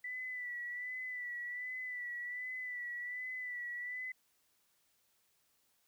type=tone with vibrato; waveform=sine; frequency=1975.5 Hz; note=B6; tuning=in tune; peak=-39 dBFS; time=0.04-4.12 s; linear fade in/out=5 ms; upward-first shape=sine; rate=1.3 Hz; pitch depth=39 cents each way; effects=white hiss -75 dBFS RMS until 5.87 s